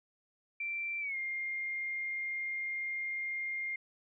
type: tone with pitch glide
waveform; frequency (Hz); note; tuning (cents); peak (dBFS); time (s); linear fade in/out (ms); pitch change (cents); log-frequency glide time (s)
sine; 2349 to 2117; D7 to C7; 0 to +20; -34; 0.6-3.76; 5; -180; 1-1.17
effects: none